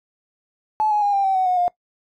triangle tone with pitch steps, 861 / 837.5 / 814.6 / 792.3 / 770.6 / 749.5 / 729 / 709.1 Hz, A5 / G#5 / G#5 / G5 / G5 / F#5 / F#5 / F5, -38 / +14 / -34 / +18 / -30 / +22 / -26 / +26 cents, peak -12 dBFS, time 0.8-1.68 s, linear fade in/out 0 ms, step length 110 ms, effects noise-tail reverb RT60 0.1 s tail -24 dB re dry + tanh soft clip ceiling -14 dBFS

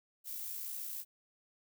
violet noise with amplitude modulation, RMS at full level -40 dBFS, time 0.24-1.05 s, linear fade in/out 50 ms, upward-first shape sine, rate 59.6 Hz, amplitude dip 40%, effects none

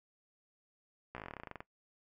slowing click train, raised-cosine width 0.5 ms, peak -28 dBFS, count 17, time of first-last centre 1.15-1.605 s, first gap 15 ms, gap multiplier 1.08, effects noise-tail reverb RT60 0.1 s tail -18 dB re dry

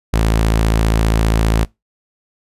sawtooth tone, 55 Hz, A1, in tune, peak -8 dBFS, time 0.13-1.65 s, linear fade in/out 10 ms, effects noise-tail reverb RT60 0.2 s tail -24 dB re dry + resampled to 32000 Hz

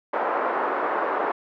white band-pass noise, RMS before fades -25 dBFS, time 0.13-1.32 s, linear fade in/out 5 ms, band 340 to 1300 Hz, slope 24 dB/octave, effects none

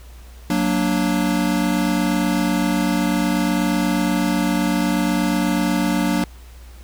square chord, Gb augmented, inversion none, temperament equal, 185 / 233.1 / 293.7 Hz, Gb3 / Bb3 / D4, 0 / 0 / 0 cents, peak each -22 / -23 / -22 dBFS, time 0.5-6.24 s, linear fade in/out 2 ms, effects added 60 Hz sine -38 dBFS peak until 6.83 s + pink hiss -49 dBFS RMS until 6.83 s

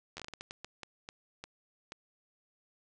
slowing click train, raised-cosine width 0.2 ms, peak -25 dBFS, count 14, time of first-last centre 0.17-1.921 s, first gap 11 ms, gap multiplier 1.37, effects resampled to 22050 Hz + 9-bit

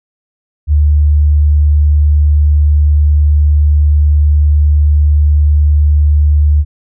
sine tone, 74.2 Hz, D2, 18 cents sharp, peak -5 dBFS, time 0.67-6.65 s, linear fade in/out 50 ms, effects none

